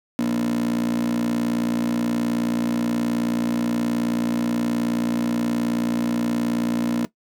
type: tone with high-pass filter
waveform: 15% pulse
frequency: 58.8 Hz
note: A#1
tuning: 16 cents sharp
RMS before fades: -22 dBFS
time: 0.19-7.05 s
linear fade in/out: 0 ms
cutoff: 260 Hz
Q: 9.2
effects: noise-tail reverb RT60 0.1 s tail -17 dB re dry